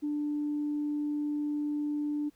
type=tone; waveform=sine; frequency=295.4 Hz; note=D4; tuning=10 cents sharp; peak=-28 dBFS; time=0.02-2.3 s; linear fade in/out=20 ms; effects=tanh soft clip ceiling -24 dBFS + pink hiss -68 dBFS RMS until 2.35 s